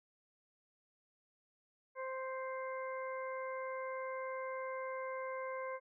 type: harmonic tone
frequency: 523.3 Hz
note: C5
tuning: in tune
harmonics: 1 / 2 / 3 / 4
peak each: -41 / -44 / -51 / -50 dBFS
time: 1.95-5.8 s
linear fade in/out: 50 ms
effects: none